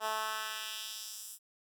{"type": "tone with high-pass filter sweep", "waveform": "10% pulse", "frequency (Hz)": 217.6, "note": "A3", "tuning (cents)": -19, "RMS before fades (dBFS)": -39, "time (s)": [0, 1.39], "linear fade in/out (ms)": 50, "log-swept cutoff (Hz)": [720, 9400], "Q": 1.3, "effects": []}